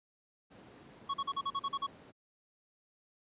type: noise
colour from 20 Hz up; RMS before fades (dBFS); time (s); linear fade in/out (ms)
brown; -47; 0.5-2.12; 20
type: tone bursts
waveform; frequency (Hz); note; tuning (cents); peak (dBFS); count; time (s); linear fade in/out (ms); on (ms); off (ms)
square; 1108.7; C#6; 0; -32; 9; 1.09-1.868; 10; 50; 41
type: click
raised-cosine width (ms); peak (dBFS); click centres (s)
0.3; -38; 1.335
effects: high-pass 200 Hz 12 dB/octave + resampled to 8000 Hz